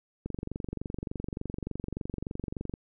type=click train; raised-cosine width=3 ms; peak=-21 dBFS; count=59; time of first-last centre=0.26-2.739 s; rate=23.4 Hz; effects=none